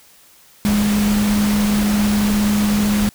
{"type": "tone in noise", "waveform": "sine", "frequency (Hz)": 207.6, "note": "G#3", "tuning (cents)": 0, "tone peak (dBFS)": -14, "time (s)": [0.65, 3.09], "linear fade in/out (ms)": 0, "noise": "pink", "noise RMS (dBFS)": -24, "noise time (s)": [0.65, 3.09], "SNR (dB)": 7, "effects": ["white hiss -49 dBFS RMS until 3.14 s"]}